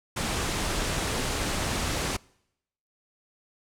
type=low-pass noise; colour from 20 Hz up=pink; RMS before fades=-29 dBFS; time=0.16-2.17 s; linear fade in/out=10 ms; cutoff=10000 Hz; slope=24 dB/octave; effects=noise-tail reverb RT60 0.8 s tail -25 dB re dry